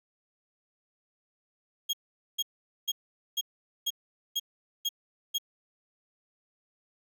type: tone bursts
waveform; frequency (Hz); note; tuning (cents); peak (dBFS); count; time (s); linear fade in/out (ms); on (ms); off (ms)
35% pulse; 3269; G#7; -28; -25; 8; 1.89-5.384; 10; 43; 450
effects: none